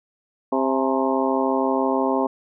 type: harmonic tone with a mistuned harmonic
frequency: 132.7 Hz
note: C3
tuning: 25 cents sharp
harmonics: 2 / 3 / 4 / 5 / 6 / 7 / 8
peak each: -23 / -25 / -26 / -27 / -28 / -28 / -29 dBFS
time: 0.52-2.27 s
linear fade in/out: 5 ms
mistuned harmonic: 6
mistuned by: +98 cents
effects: none